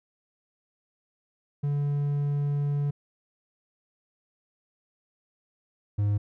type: tone pair in turn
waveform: triangle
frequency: 143.9 / 102.86 Hz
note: D3 / G#2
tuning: -35 / -16 cents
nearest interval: tritone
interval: 581 cents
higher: first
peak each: -22 / -20 dBFS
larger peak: second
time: 1.63-2.91 / 5.98-6.18 s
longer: first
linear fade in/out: 10 ms
effects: none